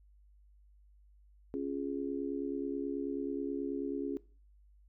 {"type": "chord", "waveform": "sine", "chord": "Db major", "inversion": "none", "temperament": "just", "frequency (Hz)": [277.2, 346.5, 415.8], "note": ["Db4", "F4", "Ab4"], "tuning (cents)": [0, -14, 2], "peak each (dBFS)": [-36, -40, -39], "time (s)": [1.54, 4.17], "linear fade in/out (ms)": 0, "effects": ["noise-tail reverb RT60 0.4 s tail -20 dB re dry", "added 50 Hz sine -59 dBFS peak until 4.88 s"]}